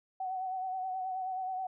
sine tone with vibrato, 750 Hz, F#5, 23 cents sharp, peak -33 dBFS, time 0.2-1.67 s, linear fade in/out 5 ms, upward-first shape triangle, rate 9.4 Hz, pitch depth 42 cents each way, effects none

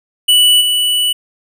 square tone with level steps, 2960 Hz, F#7, in tune, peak -7 / -12 dBFS, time 0.28-1.13 s, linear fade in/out 10 ms, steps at 0.6 s, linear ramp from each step 20 ms, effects none

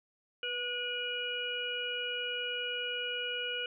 harmonic tone with a mistuned harmonic, 485 Hz, B4, 31 cents flat, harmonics 1 / 3 / 5 / 6, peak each -41 / -39 / -41 / -36 dBFS, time 0.43-3.66 s, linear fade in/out 2 ms, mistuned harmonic 1, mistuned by +16 cents, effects none

